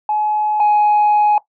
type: tone pair in turn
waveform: sine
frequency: 848 / 837.8 Hz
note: G#5 / G#5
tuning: +36 / +15 cents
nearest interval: unison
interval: 21 cents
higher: first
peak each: -14 / -8 dBFS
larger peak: second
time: 0.09-0.6 / 0.6-1.38 s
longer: second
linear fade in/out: 2 ms
effects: noise-tail reverb RT60 0.1 s tail -17 dB re dry + tanh soft clip ceiling -8 dBFS